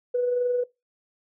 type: tone with amplitude modulation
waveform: sine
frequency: 491.7 Hz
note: B4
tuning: 8 cents flat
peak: -19 dBFS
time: 0.14-0.64 s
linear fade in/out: 10 ms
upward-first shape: sine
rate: 22.5 Hz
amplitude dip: 35%
effects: noise-tail reverb RT60 0.2 s tail -20 dB re dry + tanh soft clip ceiling -15 dBFS